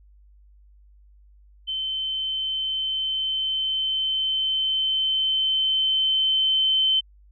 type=tone with level ramp; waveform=sine; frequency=3078 Hz; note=G7; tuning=32 cents flat; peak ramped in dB=-25 to -17 dBFS; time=1.67-7.01 s; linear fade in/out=20 ms; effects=added 50 Hz sine -50 dBFS peak until 7.31 s